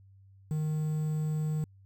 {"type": "tone with quantisation", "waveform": "triangle", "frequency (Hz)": 154, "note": "D#3", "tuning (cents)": -17, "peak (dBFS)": -26, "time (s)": [0.51, 1.64], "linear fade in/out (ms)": 0, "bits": 9, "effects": ["added 97 Hz sine -54 dBFS peak until 1.85 s"]}